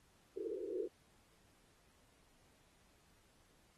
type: band-pass noise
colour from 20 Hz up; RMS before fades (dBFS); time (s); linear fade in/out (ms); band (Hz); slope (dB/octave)
white; -42; 0.36-0.88; 10; 330 to 480; 96
effects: pink hiss -71 dBFS RMS until 3.77 s + AAC 32 kbps